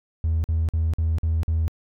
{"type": "tone bursts", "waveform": "triangle", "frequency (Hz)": 80.8, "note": "E2", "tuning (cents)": -34, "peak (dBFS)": -16, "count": 6, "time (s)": [0.24, 1.68], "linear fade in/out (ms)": 0, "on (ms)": 200, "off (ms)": 48, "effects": ["tanh soft clip ceiling -15 dBFS"]}